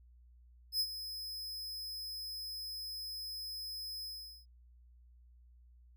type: tone with ADSR envelope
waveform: 45% pulse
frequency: 5100 Hz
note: D#8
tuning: 42 cents sharp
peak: -29 dBFS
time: 0.72-4.46 s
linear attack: 80 ms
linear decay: 60 ms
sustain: -12 dB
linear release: 420 ms
effects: added 60 Hz sine -58 dBFS peak until 5.96 s